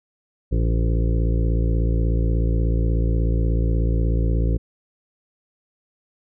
harmonic tone with a mistuned harmonic, 56.5 Hz, A1, 47 cents sharp, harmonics 1 / 2 / 3 / 5 / 6 / 7 / 8 / 9, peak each -18 / -24 / -28 / -32 / -34 / -35 / -36 / -37 dBFS, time 0.51-4.58 s, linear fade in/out 20 ms, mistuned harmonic 9, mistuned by +24 cents, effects none

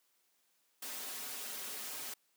white noise with comb filter, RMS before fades -43 dBFS, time 0.82-2.14 s, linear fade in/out 5 ms, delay 5.9 ms, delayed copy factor -0.8, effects white hiss -75 dBFS RMS until 2.36 s + high-pass 200 Hz 12 dB/octave

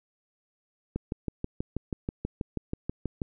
click train, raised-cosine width 3 ms, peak -17 dBFS, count 15, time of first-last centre 0.96-3.218 s, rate 6.2 Hz, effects none

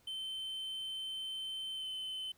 triangle tone with pitch glide, 3086 to 3056 Hz, G7 to G7, -28 to -45 cents, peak -37 dBFS, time 0.07-2.32 s, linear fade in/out 5 ms, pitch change -17 cents, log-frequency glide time 1.75-1.87 s, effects pink hiss -69 dBFS RMS until 2.37 s

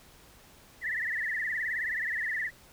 sine tone with vibrato, 1864.7 Hz, A#6, in tune, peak -29 dBFS, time 0.81-2.51 s, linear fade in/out 50 ms, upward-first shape triangle, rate 19 Hz, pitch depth 170 cents each way, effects pink hiss -56 dBFS RMS until 2.72 s

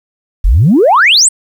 sine exponential sweep, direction up, 36.79 to 9020 Hz, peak -3 dBFS, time 0.44-1.29 s, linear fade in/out 10 ms, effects tanh soft clip ceiling 0 dBFS + 7-bit

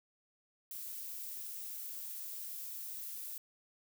violet noise, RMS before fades -44 dBFS, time 0.71-3.38 s, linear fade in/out 2 ms, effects none

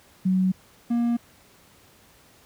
sine / triangle tone pair in turn, 186.6 / 236.5 Hz, F#3 / A#3, +15 / +25 cents, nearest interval major third, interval 410 cents, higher second, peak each -18 dBFS, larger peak neither, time 0.25-0.52 / 0.9-1.17 s, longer neither, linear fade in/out 10 ms, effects pink hiss -55 dBFS RMS until 2.45 s + high-pass 60 Hz 12 dB/octave

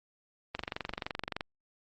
click train, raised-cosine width 0.3 ms, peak -18 dBFS, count 21, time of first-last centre 0.55-1.408 s, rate 23.3 Hz, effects Opus 32 kbps

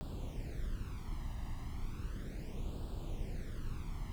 brown noise with flanger, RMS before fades -40 dBFS, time 0.01-4.12 s, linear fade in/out 0 ms, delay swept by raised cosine 0.24 to 1.04 ms, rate 0.35 Hz, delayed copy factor +0.8, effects none

